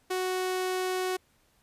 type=tone; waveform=sawtooth; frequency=370.1 Hz; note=F#4; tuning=in tune; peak=-24 dBFS; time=0.1-1.17 s; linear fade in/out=10 ms; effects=pink hiss -67 dBFS RMS until 1.62 s + resampled to 32000 Hz